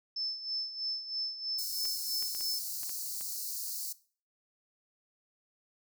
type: tone with tremolo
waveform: sine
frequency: 5270 Hz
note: E8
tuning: 1 cent flat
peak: -31 dBFS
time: 0.16-2.59 s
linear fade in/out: 5 ms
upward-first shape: sine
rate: 3.1 Hz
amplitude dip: 70%
type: high-pass noise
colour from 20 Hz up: white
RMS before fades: -38 dBFS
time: 1.58-3.93 s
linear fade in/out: 10 ms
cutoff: 4200 Hz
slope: 96 dB/octave
type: clicks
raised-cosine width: 0.3 ms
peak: -33 dBFS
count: 7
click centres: 1.854 / 2.225 / 2.349 / 2.408 / 2.833 / 2.894 / 3.21 s
effects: noise-tail reverb RT60 0.4 s tail -18 dB re dry